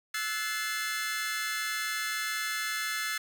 sawtooth chord, F# half-diminished seventh, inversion third, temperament equal with one note detuned, 1318.5 / 1480 / 1728.8 / 2093 Hz, E6 / F#6 / A6 / C7, 0 / 0 / -31 / 0 cents, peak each -34 / -36 / -31 / -32 dBFS, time 0.14-3.18 s, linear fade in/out 5 ms, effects none

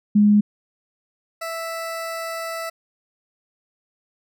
sine / 20% pulse tone pair in turn, 207.7 / 659.4 Hz, G#3 / E5, 0 / 0 cents, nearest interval octave + minor sixth, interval 2000 cents, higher second, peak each -11 / -22 dBFS, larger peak first, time 0.15-0.41 / 1.41-2.7 s, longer second, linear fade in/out 10 ms, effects none

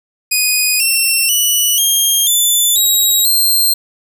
10% pulse tone with pitch steps, 2482 / 2707 / 2952 / 3219 / 3510 / 3828 / 4174 Hz, D#7 / E7 / F#7 / G7 / A7 / A#7 / C8, -5 / +45 / -5 / +45 / -5 / +45 / -5 cents, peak -3 dBFS, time 0.31-3.74 s, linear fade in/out 10 ms, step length 490 ms, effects none

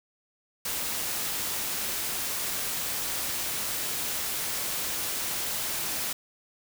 white noise, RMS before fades -31 dBFS, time 0.65-6.13 s, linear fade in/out 5 ms, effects none

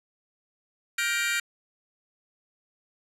sawtooth chord, G minor seventh, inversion third, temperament just, 1411.2 / 1568 / 1881.6 / 2352 Hz, F6 / G6 / Bb6 / D7, +18 / 0 / +16 / +2 cents, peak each -27 / -28 / -27 / -25 dBFS, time 0.98-1.4 s, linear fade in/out 5 ms, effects low-pass 11000 Hz 12 dB/octave

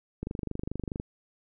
click train, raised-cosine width 3 ms, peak -20 dBFS, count 20, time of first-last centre 0.23-0.999 s, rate 24.7 Hz, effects none

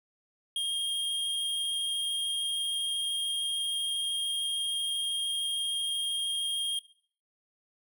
square tone with vibrato, 3232 Hz, G#7, 48 cents flat, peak -29 dBFS, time 0.56-6.79 s, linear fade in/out 2 ms, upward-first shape triangle, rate 13 Hz, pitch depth 11 cents each way, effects noise-tail reverb RT60 0.5 s tail -19 dB re dry

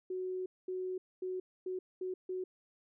sine tone bursts at uneven times, 370 Hz, F#4, in tune, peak -35 dBFS, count 6, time 0.1-0.46 / 0.68-0.98 / 1.22-1.4 / 1.66-1.79 / 2.01-2.14 / 2.29-2.44 s, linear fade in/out 5 ms, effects none

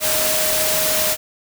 sine tone in noise, 624 Hz, D#5, 5 cents sharp, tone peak -24 dBFS, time 0-1.17 s, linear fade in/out 50 ms, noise white, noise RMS -19 dBFS, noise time 0-1.17 s, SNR -8 dB, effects none

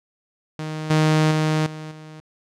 sawtooth tone with level steps, 155.56 Hz, D#3, in tune, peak -23 / -11 / -14 / -28 / -34 dBFS, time 0.59-2.2 s, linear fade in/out 0 ms, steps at 0.9 / 1.31 / 1.66 / 1.91 s, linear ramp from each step 5 ms, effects low-pass 7000 Hz 12 dB/octave

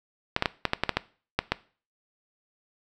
clicks, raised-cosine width 0.3 ms, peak -6 dBFS, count 10, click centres 0.364 / 0.424 / 0.458 / 0.653 / 0.734 / 0.836 / 0.893 / 0.97 / 1.39 / 1.52 s, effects noise-tail reverb RT60 0.4 s tail -19 dB re dry

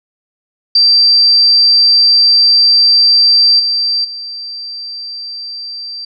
sine tone with level steps, 4693 Hz, D8, 2 cents flat, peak -5 / -11 / -22 dBFS, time 0.75-6.05 s, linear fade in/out 5 ms, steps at 3.59 / 4.04 s, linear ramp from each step 10 ms, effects none

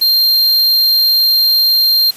square tone, 4186 Hz, C8, in tune, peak -9 dBFS, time 0.01-2.11 s, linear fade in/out 10 ms, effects white hiss -36 dBFS RMS until 2.16 s + resampled to 32000 Hz

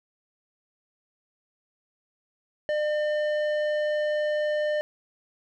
square tone with low-pass filter, 602 Hz, D5, 43 cents sharp, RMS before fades -26 dBFS, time 2.69-4.81 s, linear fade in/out 0 ms, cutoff 2300 Hz, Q 0.75, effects none

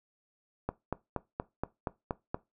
click train, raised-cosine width 1 ms, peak -17 dBFS, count 8, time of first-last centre 0.69-2.345 s, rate 4.23 Hz, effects noise-tail reverb RT60 0.2 s tail -19 dB re dry

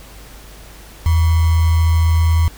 sine tone with sample-and-hold, 82.1 Hz, E2, 6 cents flat, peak -10 dBFS, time 1.06-2.48 s, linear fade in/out 0 ms, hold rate 1050 Hz, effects added 50 Hz sine -38 dBFS peak until 2.57 s + pink hiss -41 dBFS RMS until 2.57 s

